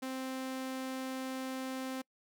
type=tone; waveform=sawtooth; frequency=261.6 Hz; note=C4; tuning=in tune; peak=-33 dBFS; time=0.02-2.02 s; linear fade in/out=10 ms; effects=noise-tail reverb RT60 0.1 s tail -25 dB re dry